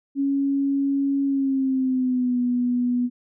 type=tone with pitch glide; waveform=sine; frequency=277.2 to 245.5 Hz; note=C#4 to B3; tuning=0 to -10 cents; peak=-19 dBFS; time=0.15-3.1 s; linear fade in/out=50 ms; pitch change=-210 cents; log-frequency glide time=1.25-2.4 s; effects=none